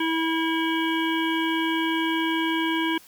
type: harmonic tone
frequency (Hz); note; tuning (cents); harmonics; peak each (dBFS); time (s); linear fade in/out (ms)
325; E4; -24; 1 / 3 / 5 / 7 / 9 / 10; -24 / -29 / -31 / -32 / -34 / -34; 0-2.98; 5
effects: white hiss -51 dBFS RMS until 3.07 s